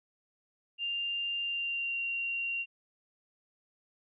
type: tone with pitch glide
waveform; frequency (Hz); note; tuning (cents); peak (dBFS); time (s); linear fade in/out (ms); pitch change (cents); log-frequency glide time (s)
sine; 2794 to 2760; F7 to F7; 0 to -21; -31; 0.78-2.66; 50; -21; 1.42-2
effects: none